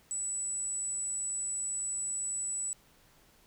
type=tone; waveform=sine; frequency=7902 Hz; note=B8; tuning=in tune; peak=-32 dBFS; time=0.11-2.73 s; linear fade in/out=0 ms; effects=pink hiss -63 dBFS RMS until 3.46 s